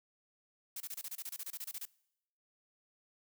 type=noise bursts; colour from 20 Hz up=blue; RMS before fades=-42 dBFS; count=16; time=0.76-1.854 s; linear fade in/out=5 ms; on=44 ms; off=26 ms; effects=noise-tail reverb RT60 0.8 s tail -23 dB re dry